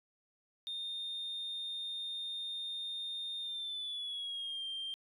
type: tone with pitch glide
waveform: sine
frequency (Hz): 3647 to 3175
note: A#7 to G7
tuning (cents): -39 to +21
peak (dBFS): -36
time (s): 0.67-4.94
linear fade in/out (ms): 0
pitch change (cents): -240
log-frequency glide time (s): 3.41-4.65
effects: tanh soft clip ceiling -35 dBFS